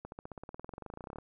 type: accelerating click train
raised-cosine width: 1 ms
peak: -29 dBFS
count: 26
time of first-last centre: 0.05-1.185 s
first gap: 71 ms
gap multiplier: 0.96
effects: none